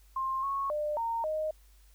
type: tone with pitch steps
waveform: sine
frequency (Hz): 1059 / 1101 / 599 / 920 / 621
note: C6 / C#6 / D5 / A#5 / D#5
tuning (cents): +21 / -12 / +34 / -23 / -3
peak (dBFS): -29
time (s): 0.16-1.51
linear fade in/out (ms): 5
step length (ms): 270
effects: added 50 Hz sine -56 dBFS peak until 1.94 s + white hiss -66 dBFS RMS until 1.94 s